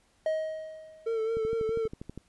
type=tone with exponential decay; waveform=triangle; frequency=630 Hz; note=D#5; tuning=21 cents sharp; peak=-22 dBFS; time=0.26-1.37 s; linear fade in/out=2 ms; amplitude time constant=240 ms
type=tone with vibrato; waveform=triangle; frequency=448.3 Hz; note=A4; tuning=32 cents sharp; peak=-25 dBFS; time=1.06-1.88 s; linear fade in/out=10 ms; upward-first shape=sine; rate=4.6 Hz; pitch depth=36 cents each way
type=click train; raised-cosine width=3 ms; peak=-26 dBFS; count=11; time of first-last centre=1.37-2.176 s; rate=12.4 Hz
effects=pink hiss -67 dBFS RMS until 2.28 s + resampled to 24000 Hz